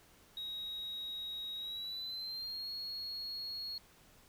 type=tone with pitch glide; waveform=sine; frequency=3800 to 4315 Hz; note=A#7 to C#8; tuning=+33 to -47 cents; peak=-37 dBFS; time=0.37-3.78 s; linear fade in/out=2 ms; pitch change=+220 cents; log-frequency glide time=1.57-2.69 s; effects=tanh soft clip ceiling -38 dBFS + pink hiss -63 dBFS RMS until 4.28 s